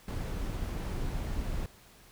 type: noise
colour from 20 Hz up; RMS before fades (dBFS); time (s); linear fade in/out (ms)
brown; -34; 0.08-1.66; 2
effects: pink hiss -57 dBFS RMS until 2.11 s